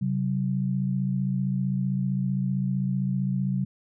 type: tone pair together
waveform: sine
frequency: 133.93 / 189.4 Hz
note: C3 / F#3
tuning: +41 / +41 cents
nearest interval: tritone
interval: 600 cents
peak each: -26 dBFS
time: 0.01-3.65 s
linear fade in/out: 10 ms
effects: none